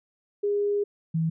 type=tone pair in turn; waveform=sine; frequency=408.8 / 162.23 Hz; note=G#4 / E3; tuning=-27 / -27 cents; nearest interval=octave + major third; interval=1600 cents; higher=first; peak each=-22 dBFS; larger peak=neither; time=0.43-0.84 / 1.14-1.3 s; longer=first; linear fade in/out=10 ms; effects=none